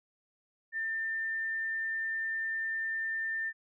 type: tone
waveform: sine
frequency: 1795 Hz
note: A6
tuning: 34 cents sharp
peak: -31 dBFS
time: 0.72-3.53 s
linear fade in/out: 50 ms
effects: none